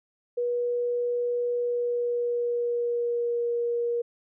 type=tone with pitch glide; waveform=sine; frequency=483.7 to 474 Hz; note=B4 to A#4; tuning=-36 to +29 cents; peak=-24 dBFS; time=0.37-4.02 s; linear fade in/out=10 ms; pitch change=-35 cents; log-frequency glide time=1.53-3.45 s; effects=none